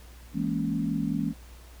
sine chord, A# half-diminished seventh, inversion second, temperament equal, 164.81 / 207.7 / 233.1 / 277.2 Hz, E3 / G#3 / A#3 / C#4, 0 / 0 / 0 / 0 cents, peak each -31 dBFS, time 0.33-1.34 s, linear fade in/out 50 ms, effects added 60 Hz sine -46 dBFS peak until 1.8 s + pink hiss -54 dBFS RMS until 1.8 s

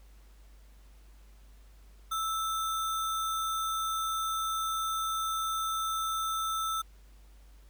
sine tone with sample-and-hold, 1318.5 Hz, E6, in tune, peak -29 dBFS, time 2.11-6.82 s, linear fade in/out 10 ms, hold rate 4900 Hz, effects added 50 Hz sine -52 dBFS peak until 7.69 s + pink hiss -65 dBFS RMS until 7.69 s

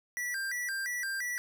square tone with vibrato, 1760 Hz, A6, in tune, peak -33 dBFS, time 0.17-1.38 s, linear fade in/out 0 ms, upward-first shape square, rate 2.9 Hz, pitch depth 180 cents each way, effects none

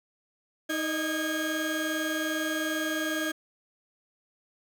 35% pulse tone cluster, 313.9 / 608 / 1632 Hz, D#4 / D#5 / G#6, +15 / -40 / -31 cents, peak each -29 / -36 / -30 dBFS, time 0.69-3.32 s, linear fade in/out 10 ms, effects none

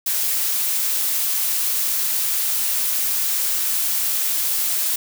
blue noise, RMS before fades -21 dBFS, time 0.06-4.96 s, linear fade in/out 5 ms, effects none

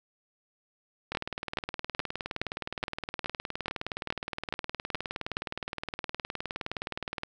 two click trains, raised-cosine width 0.3 ms, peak -17 / -13 dBFS, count 119 / 11, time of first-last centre 1.12-7.234 / 1.15-5.369 s, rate 19.3 / 2.37 Hz, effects none

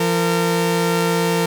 sawtooth tone pair together, 171.3 / 457.3 Hz, F3 / A#4, -33 / -33 cents, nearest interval octave + perfect fourth, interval 1700 cents, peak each -15 dBFS, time 0-1.46 s, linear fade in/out 5 ms, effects none

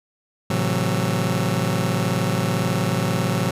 sawtooth chord, F# half-diminished seventh, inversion first, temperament just, 111 / 133.2 / 166.5 / 185 Hz, A2 / C3 / E3 / F#3, +16 / +31 / +18 / 0 cents, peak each -21 dBFS, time 0.5-3.51 s, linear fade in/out 5 ms, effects resampled to 32000 Hz

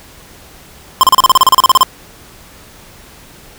square tone bursts, 1046.5 Hz, C6, in tune, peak -4 dBFS, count 15, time 1.01-1.831 s, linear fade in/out 0 ms, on 23 ms, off 34 ms, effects pink hiss -39 dBFS RMS until 3.58 s

